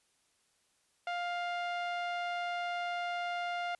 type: tone with low-pass filter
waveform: sawtooth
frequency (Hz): 702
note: F5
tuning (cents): +9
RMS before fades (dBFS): -36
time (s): 1.07-3.75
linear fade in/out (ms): 2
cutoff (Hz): 2800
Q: 1
effects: white hiss -73 dBFS RMS until 3.79 s + resampled to 24000 Hz